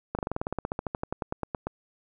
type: slowing click train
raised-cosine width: 1 ms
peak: -15 dBFS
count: 22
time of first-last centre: 0.15-1.67 s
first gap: 38 ms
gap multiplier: 1.06
effects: none